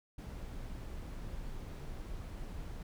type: noise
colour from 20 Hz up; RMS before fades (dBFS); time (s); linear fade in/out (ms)
brown; -43; 0.18-2.83; 5
effects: none